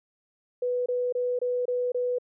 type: tone bursts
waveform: sine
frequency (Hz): 493.9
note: B4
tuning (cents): 0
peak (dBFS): -24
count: 6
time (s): 0.62-2.185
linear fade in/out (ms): 5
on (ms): 240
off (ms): 25
effects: none